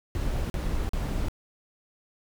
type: noise bursts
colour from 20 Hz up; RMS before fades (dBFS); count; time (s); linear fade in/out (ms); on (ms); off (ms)
brown; -28; 3; 0.15-1.284; 0; 350; 42
effects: none